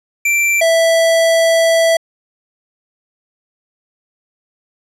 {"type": "tone pair in turn", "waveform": "square", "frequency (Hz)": [2349, 659.2], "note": ["D7", "E5"], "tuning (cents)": [0, 0], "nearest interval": "octave + minor seventh", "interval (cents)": 2200, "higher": "first", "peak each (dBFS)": [-12, -10], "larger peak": "second", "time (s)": [[0.25, 0.61], [0.61, 1.97]], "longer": "second", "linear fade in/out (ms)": 5, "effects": ["low-pass 12000 Hz 12 dB/octave"]}